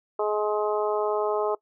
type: harmonic tone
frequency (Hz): 210.7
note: G#3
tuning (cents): +25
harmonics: 2 / 3 / 4 / 5 / 6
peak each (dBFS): -25 / -29 / -31 / -33 / -35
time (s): 0.19-1.55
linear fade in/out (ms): 5
effects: noise-tail reverb RT60 0.1 s tail -21 dB re dry